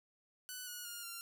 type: tone with pitch steps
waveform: 5% pulse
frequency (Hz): 1493 / 1454.7 / 1417.4 / 1381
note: F#6 / F#6 / F6 / F6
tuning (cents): +15 / -30 / +25 / -20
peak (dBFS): -33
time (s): 0.49-1.21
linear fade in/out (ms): 0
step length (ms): 180
effects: none